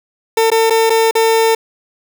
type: tone with dropouts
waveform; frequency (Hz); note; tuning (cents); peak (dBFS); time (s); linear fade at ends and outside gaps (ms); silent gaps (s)
30% pulse; 450; A4; +39; -7; 0.37-1.55; 5; 0.503-0.516 / 0.699-0.705 / 0.897-0.902 / 1.111-1.152
effects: none